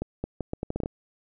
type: accelerating click train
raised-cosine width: 2 ms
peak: -16 dBFS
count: 10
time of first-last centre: 0.02-0.859 s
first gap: 220 ms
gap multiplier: 0.76
effects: none